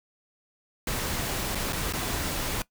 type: noise with dropouts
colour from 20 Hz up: pink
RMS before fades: -30 dBFS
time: 0.87-2.62 s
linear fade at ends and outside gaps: 2 ms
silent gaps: 1.549-1.553 / 1.725-1.73 / 1.925-1.935 s
effects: noise-tail reverb RT60 0.1 s tail -19 dB re dry